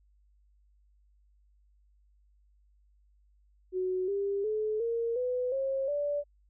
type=tone with pitch steps; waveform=sine; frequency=370 / 398.9 / 430 / 463.5 / 499.6 / 538.6 / 580.6 Hz; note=F#4 / G4 / A4 / A#4 / B4 / C#5 / D5; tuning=0 / +30 / -40 / -10 / +20 / -50 / -20 cents; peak=-28 dBFS; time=3.72-6.24 s; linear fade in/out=50 ms; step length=360 ms; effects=added 50 Hz sine -62 dBFS peak until 6.49 s